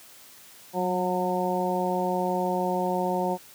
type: harmonic tone with a mistuned harmonic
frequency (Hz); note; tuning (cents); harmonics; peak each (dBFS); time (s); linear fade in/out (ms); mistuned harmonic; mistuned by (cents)
181.3; F#3; -35; 1 / 2 / 3 / 4 / 5; -30 / -30 / -30 / -30 / -30; 0.73-3.38; 50; 1; +25
effects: white hiss -50 dBFS RMS until 3.54 s + high-pass 80 Hz 12 dB/octave